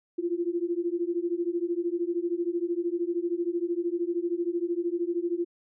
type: beating tone pair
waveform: sine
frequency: 339 / 352 Hz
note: E4 / F4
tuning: +49 / +14 cents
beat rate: 13 Hz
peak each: -29 dBFS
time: 0.18-5.45 s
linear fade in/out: 10 ms
effects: none